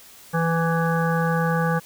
harmonic tone with a mistuned harmonic, 166.1 Hz, E3, 13 cents sharp, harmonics 1 / 3 / 5 / 7 / 9 / 10, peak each -21 / -26 / -28 / -29 / -31 / -31 dBFS, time 0.33-1.8 s, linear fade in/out 20 ms, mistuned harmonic 1, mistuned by -16 cents, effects white hiss -47 dBFS RMS until 1.85 s

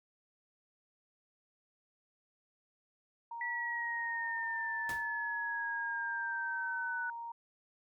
sine tone, 932.3 Hz, A#5, in tune, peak -40 dBFS, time 3.31-7.32 s, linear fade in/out 5 ms
sine exponential sweep, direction down, 1955 to 1480 Hz, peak -35 dBFS, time 3.41-7.1 s, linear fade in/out 2 ms
pink noise with exponential decay, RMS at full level -40 dBFS, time 4.89-5.08 s, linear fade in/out 2 ms, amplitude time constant 41 ms
effects none

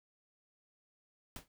pink noise with exponential decay, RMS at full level -42 dBFS, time 1.36-1.48 s, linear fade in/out 1 ms, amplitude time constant 26 ms, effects none

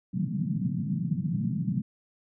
pink band-pass noise, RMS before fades -29 dBFS, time 0.13-1.82 s, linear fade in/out 10 ms, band 130 to 220 Hz, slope 48 dB/octave, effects none

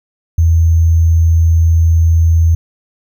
sine tone with sample-and-hold, 82.4 Hz, E2, in tune, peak -6 dBFS, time 0.38-2.55 s, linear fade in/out 5 ms, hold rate 6300 Hz, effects none

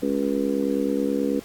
harmonic tone, 69.3 Hz, C#2, in tune, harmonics 3 / 4 / 5 / 6 / 7, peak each -28 / -24 / -31 / -30 / -27 dBFS, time 0.02-1.4 s, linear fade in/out 10 ms, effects pink hiss -46 dBFS RMS until 1.44 s + AAC 64 kbps

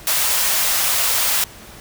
white high-pass noise, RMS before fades -18 dBFS, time 0.07-1.44 s, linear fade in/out 2 ms, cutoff 560 Hz, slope 24 dB/octave, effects pink hiss -40 dBFS RMS until 1.8 s

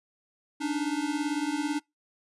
square beating tone pair, 286.2 / 304.2 Hz, D4 / D#4, -45 / -39 cents, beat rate 18 Hz, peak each -31 dBFS, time 0.6-1.8 s, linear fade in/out 20 ms, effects noise-tail reverb RT60 0.2 s tail -26 dB re dry + resampled to 24000 Hz

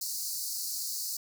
pink high-pass noise, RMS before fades -35 dBFS, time 0.01-1.17 s, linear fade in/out 5 ms, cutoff 4300 Hz, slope 96 dB/octave, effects none

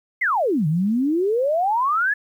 sine exponential two-way sweep, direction down then up, 2190 to 146.83 to 1746 Hz, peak -17 dBFS, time 0.21-2.14 s, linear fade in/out 10 ms, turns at 0.67 s, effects 9-bit

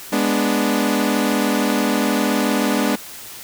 sawtooth chord, G# diminished, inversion none, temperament equal, 207.7 / 246.9 / 293.7 Hz, G#3 / B3 / D4, 0 / 0 / 0 cents, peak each -17 dBFS, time 0.12-2.96 s, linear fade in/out 10 ms, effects white hiss -36 dBFS RMS until 3.43 s

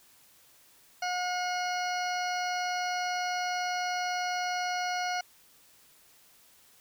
harmonic tone, 722 Hz, F#5, 43 cents flat, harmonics 1 / 2 / 3 / 4 / 6 / 7 / 8, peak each -31 / -36 / -39 / -43 / -41 / -45 / -42 dBFS, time 1.02-5.21 s, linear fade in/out 5 ms, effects white hiss -60 dBFS RMS until 6.8 s

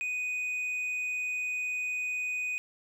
sine tone with tanh clipping, 2489 Hz, D#7, in tune, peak -31 dBFS, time 0.01-2.58 s, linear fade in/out 0 ms, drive 4 dB, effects none

